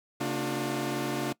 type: tone cluster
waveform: sawtooth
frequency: 136.8 / 228.6 / 296.4 / 358.2 Hz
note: C#3 / A#3 / D4 / F4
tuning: -23 / -34 / +16 / +44 cents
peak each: -32 / -32 / -29 / -30 dBFS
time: 0.2-1.33 s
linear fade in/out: 10 ms
effects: noise-tail reverb RT60 0.1 s tail -21 dB re dry